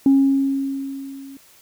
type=tone with level ramp; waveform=sine; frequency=273 Hz; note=C#4; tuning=26 cents flat; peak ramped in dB=-8 to -36 dBFS; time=0.06-1.37 s; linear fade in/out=2 ms; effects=tanh soft clip ceiling -7 dBFS + white hiss -51 dBFS RMS until 1.61 s